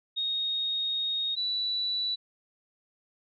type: tone pair in turn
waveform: sine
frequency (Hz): 3729 / 3951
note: A#7 / B7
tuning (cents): 0 / 0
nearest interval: minor second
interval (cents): 100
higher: second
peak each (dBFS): -27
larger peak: neither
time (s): 0.16-1.36 / 1.36-2.16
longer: first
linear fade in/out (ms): 20
effects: none